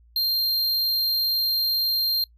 square tone, 4186 Hz, C8, in tune, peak -21 dBFS, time 0.16-2.24 s, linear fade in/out 2 ms, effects noise-tail reverb RT60 0.1 s tail -24 dB re dry + added 58 Hz sine -52 dBFS peak until 2.37 s

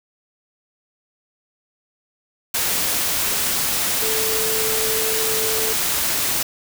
sine tone in noise, 440.3 Hz, A4, 1 cent sharp, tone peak -25 dBFS, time 4.02-5.73 s, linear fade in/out 5 ms, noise white, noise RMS -21 dBFS, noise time 2.54-6.43 s, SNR -7 dB, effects none

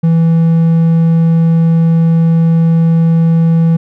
triangle tone, 164.81 Hz, E3, in tune, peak -4 dBFS, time 0.03-3.77 s, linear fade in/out 10 ms, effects none

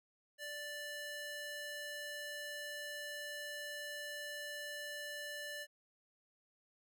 square tone with high-pass filter, 587.3 Hz, D5, in tune, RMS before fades -45 dBFS, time 0.38-5.67 s, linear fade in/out 50 ms, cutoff 1200 Hz, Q 1.4, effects none

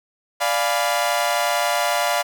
sawtooth chord, D diminished seventh, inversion none, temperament equal, 587.3 / 698.5 / 830.6 / 987.8 Hz, D5 / F5 / Ab5 / Cb6, 0 / 0 / 0 / 0 cents, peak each -20 / -18 / -24 / -22 dBFS, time 0.4-2.23 s, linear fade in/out 20 ms, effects none

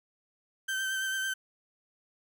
35% pulse tone with vibrato, 1551 Hz, G6, 19 cents flat, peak -28 dBFS, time 0.68-1.34 s, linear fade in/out 10 ms, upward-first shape sine, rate 9 Hz, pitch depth 18 cents each way, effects none

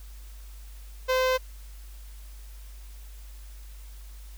sawtooth tone with notch filter, 515 Hz, C5, 28 cents flat, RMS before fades -24 dBFS, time 1.08-1.38 s, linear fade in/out 20 ms, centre 9200 Hz, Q 0.75, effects added 50 Hz sine -41 dBFS peak until 4.37 s + white hiss -55 dBFS RMS until 4.37 s

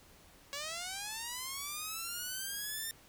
5% pulse linear sweep, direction up, 555 to 1817 Hz, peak -27 dBFS, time 0.53-2.91 s, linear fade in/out 0 ms, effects pink hiss -60 dBFS RMS until 3.08 s

